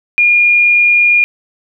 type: tone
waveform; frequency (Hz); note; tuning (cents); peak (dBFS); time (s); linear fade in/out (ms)
sine; 2423; D#7; -47; -6; 0.18-1.24; 0
effects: none